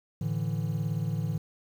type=chord; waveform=triangle; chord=A suspended fourth; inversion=none; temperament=just; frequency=110 / 146.67 / 165 Hz; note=A2 / D3 / E3; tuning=0 / -2 / +2 cents; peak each=-30 / -30 / -30 dBFS; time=0.21-1.38 s; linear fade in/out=5 ms; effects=9-bit